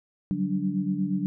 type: tone cluster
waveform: sine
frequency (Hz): 144.2 / 185.4 / 193.8 / 291.9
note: D3 / F#3 / G3 / D4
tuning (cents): -31 / +4 / -20 / -10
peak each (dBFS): -36 / -27 / -29 / -31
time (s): 0.31-1.26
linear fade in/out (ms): 0
effects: none